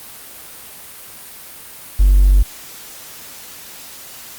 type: tone with hard clipping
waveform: triangle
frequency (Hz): 47.52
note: F#1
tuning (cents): +47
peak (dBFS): -7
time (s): 1.99-2.43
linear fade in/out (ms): 10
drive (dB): 3
effects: white hiss -36 dBFS RMS until 4.38 s + Opus 32 kbps